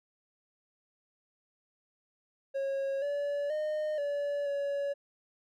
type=tone with pitch steps; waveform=triangle; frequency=546 / 574 / 612 / 574 / 565 Hz; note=C#5 / D5 / D#5 / D5 / C#5; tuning=-26 / -40 / -29 / -40 / +33 cents; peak=-28 dBFS; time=2.54-4.94 s; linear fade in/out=20 ms; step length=480 ms; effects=none